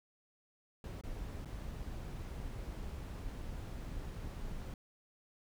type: noise with dropouts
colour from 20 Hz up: brown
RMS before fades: -43 dBFS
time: 0.84-4.74 s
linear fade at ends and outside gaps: 2 ms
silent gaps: 1.012-1.036 / 1.449-1.456 s
effects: none